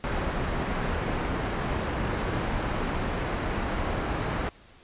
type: low-pass noise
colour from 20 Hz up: pink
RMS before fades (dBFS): -29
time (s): 0.04-4.49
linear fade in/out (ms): 0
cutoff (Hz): 1900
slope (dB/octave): 12
effects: pink hiss -54 dBFS RMS until 4.83 s + resampled to 8000 Hz